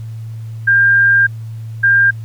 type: tone bursts at uneven times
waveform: sine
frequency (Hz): 1599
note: G6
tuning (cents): +34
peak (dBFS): -7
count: 2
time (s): 0.67-1.27 / 1.83-2.11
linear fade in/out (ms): 10
effects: added 112 Hz sine -24 dBFS peak until 2.24 s + pink hiss -50 dBFS RMS until 2.24 s